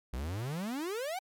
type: exponential sweep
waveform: 45% pulse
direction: up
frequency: 57.7 to 784 Hz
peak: -34 dBFS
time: 0.13-1.19 s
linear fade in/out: 5 ms
effects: MP3 96 kbps